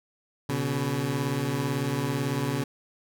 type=beating tone pair; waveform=20% pulse; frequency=123.47 / 141.47 Hz; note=B2 / C#3; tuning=0 / +36 cents; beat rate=18 Hz; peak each=-25 / -23 dBFS; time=0.49-2.64 s; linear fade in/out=5 ms; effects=none